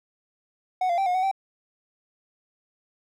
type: tone with pitch steps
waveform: triangle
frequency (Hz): 740 / 691 / 778 / 720 / 747 / 775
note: F#5 / F5 / G5 / F#5 / F#5 / G5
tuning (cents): 0 / -19 / -13 / -47 / +16 / -20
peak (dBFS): -19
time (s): 0.81-1.314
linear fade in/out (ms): 5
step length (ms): 84
effects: none